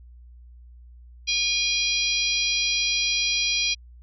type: harmonic tone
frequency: 813 Hz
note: G#5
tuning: 37 cents flat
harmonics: 3 / 4 / 5 / 6 / 7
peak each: -26 / -27 / -28 / -29 / -29 dBFS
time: 1.27-3.75 s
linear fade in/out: 20 ms
effects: added 60 Hz sine -44 dBFS peak until 4.02 s